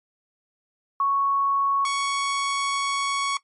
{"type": "tone pair in turn", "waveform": ["sine", "sawtooth"], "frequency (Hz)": [1108.7, 1114], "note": ["C#6", "C#6"], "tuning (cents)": [0, 8], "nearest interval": "unison", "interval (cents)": 8, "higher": "second", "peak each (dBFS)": [-19, -19], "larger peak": "neither", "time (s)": [[1, 1.85], [1.85, 3.37]], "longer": "second", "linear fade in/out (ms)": 2, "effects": ["noise-tail reverb RT60 0.1 s tail -18 dB re dry", "MP3 48 kbps"]}